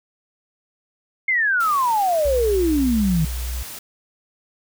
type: exponential sweep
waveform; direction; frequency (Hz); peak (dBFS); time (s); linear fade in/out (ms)
sine; down; 2158 to 152.1; -16; 1.28-3.25; 5
type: noise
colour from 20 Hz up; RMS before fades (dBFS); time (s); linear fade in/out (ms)
white; -35; 1.6-3.79; 5
type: tone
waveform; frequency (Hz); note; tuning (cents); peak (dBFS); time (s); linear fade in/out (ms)
sine; 61.5; B1; -7; -24; 2.25-3.63; 5
effects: none